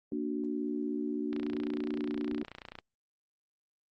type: chord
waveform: sine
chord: Bb augmented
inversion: none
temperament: equal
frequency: 233.1 / 293.7 / 370 Hz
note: Bb3 / D4 / F#4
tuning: 0 / 0 / 0 cents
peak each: -36 / -34 / -38 dBFS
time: 0.12-2.43 s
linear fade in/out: 2 ms
type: click train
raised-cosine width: 0.3 ms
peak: -27 dBFS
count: 44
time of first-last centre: 1.33-2.788 s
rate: 29.5 Hz
effects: Opus 32 kbps